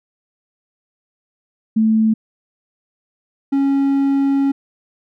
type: tone pair in turn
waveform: sine / triangle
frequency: 220 / 275.8 Hz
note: A3 / C#4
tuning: 0 / -9 cents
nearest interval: major third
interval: 391 cents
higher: second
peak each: -11 dBFS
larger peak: neither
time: 1.76-2.14 / 3.52-4.52 s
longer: second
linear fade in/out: 10 ms
effects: none